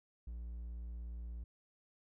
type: tone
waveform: triangle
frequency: 58.4 Hz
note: A#1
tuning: 4 cents sharp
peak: -40 dBFS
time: 0.27-1.44 s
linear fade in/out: 5 ms
effects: none